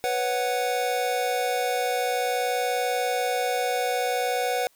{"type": "chord", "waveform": "square", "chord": "B suspended second", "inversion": "none", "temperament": "equal", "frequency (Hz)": [493.9, 554.4, 740], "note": ["B4", "C#5", "F#5"], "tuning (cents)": [0, 0, 0], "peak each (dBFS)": [-28, -33, -27], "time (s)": [0.04, 4.67], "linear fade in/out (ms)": 0, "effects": ["white hiss -62 dBFS RMS until 4.75 s"]}